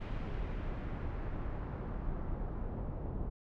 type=noise with low-pass filter sweep; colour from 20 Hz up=brown; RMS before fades=-38 dBFS; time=0-3.3 s; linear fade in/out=20 ms; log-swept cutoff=2800 to 780 Hz; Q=1; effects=none